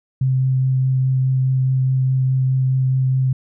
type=tone with vibrato; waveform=sine; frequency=130.81 Hz; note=C3; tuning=in tune; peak=-14 dBFS; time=0.21-3.33 s; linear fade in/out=5 ms; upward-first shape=triangle; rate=4.8 Hz; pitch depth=11 cents each way; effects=none